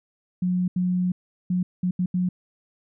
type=tone bursts at uneven times; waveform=sine; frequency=180.9 Hz; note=F#3; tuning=39 cents flat; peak=-20 dBFS; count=6; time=0.42-0.68 / 0.76-1.12 / 1.5-1.63 / 1.83-1.91 / 1.99-2.06 / 2.14-2.29 s; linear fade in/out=5 ms; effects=none